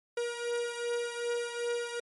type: beating tone pair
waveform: 45% pulse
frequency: 475.1 / 477.7 Hz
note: A#4 / A#4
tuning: +33 / +42 cents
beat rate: 2.6 Hz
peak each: -33 / -37 dBFS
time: 0.17-2 s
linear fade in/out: 5 ms
effects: MP3 48 kbps